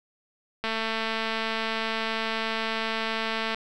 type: click train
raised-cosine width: 0.3 ms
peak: -13 dBFS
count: 649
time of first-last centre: 0.64-3.546 s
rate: 223 Hz
effects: none